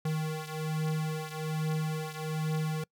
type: beating tone pair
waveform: square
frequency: 155.9 / 157.1 Hz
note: D#3 / D#3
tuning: +4 / +17 cents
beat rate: 1.2 Hz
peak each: -33 / -36 dBFS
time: 0.05-2.84 s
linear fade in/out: 5 ms
effects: noise-tail reverb RT60 0.1 s tail -26 dB re dry